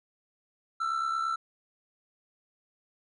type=tone with amplitude modulation; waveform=triangle; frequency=1336 Hz; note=E6; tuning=23 cents sharp; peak=-23 dBFS; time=0.8-1.36 s; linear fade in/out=10 ms; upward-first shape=sine; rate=68.9 Hz; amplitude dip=60%; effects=resampled to 24000 Hz